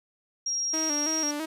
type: tone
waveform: sine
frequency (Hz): 5620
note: F8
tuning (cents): +10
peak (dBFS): -26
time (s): 0.46-1.31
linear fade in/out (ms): 5
type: tone with vibrato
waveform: sawtooth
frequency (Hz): 305.5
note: D#4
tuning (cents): -32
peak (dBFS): -26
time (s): 0.73-1.46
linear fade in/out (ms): 10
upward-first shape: square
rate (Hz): 3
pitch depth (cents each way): 68
effects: resampled to 32000 Hz + 10-bit